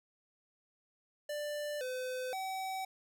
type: tone with pitch steps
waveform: square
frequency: 591 / 509 / 762 Hz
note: D5 / C5 / G5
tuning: +11 / -48 / -49 cents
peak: -37 dBFS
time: 1.29-2.85 s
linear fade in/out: 5 ms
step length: 520 ms
effects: none